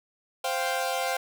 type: chord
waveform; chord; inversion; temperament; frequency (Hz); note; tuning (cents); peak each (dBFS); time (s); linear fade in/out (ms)
sawtooth; C suspended fourth; none; equal; 523.3 / 698.5 / 784; C5 / F5 / G5; 0 / 0 / 0; -27; 0.44-1.17; 5
effects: none